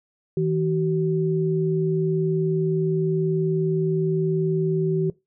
sine tone pair together, 160.44 / 379.5 Hz, E3 / F#4, -47 / +44 cents, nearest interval octave + minor third, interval 1491 cents, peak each -22 dBFS, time 0.37-5.1 s, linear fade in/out 2 ms, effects noise-tail reverb RT60 0.2 s tail -20 dB re dry

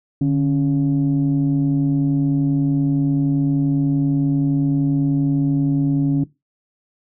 sine tone pair together, 146.83 / 277.2 Hz, D3 / C#4, 0 / 0 cents, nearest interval major seventh, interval 1100 cents, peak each -16 dBFS, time 0.21-6.24 s, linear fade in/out 5 ms, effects noise-tail reverb RT60 0.2 s tail -18 dB re dry + tanh soft clip ceiling -10 dBFS

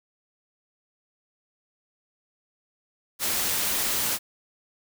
white noise, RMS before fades -26 dBFS, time 3.19-4.19 s, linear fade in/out 50 ms, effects none

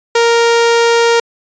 sawtooth tone, 466.2 Hz, A#4, in tune, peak -4 dBFS, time 0.15-1.2 s, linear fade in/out 5 ms, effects resampled to 16000 Hz

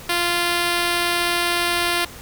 5% pulse tone, 347.3 Hz, F4, 10 cents flat, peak -7 dBFS, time 0.09-2.05 s, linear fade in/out 5 ms, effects pink hiss -39 dBFS RMS until 2.21 s

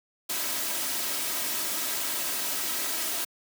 white noise with comb filter, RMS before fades -30 dBFS, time 0.29-3.25 s, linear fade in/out 10 ms, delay 3.1 ms, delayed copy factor +0.5, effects high-pass 150 Hz 12 dB/octave

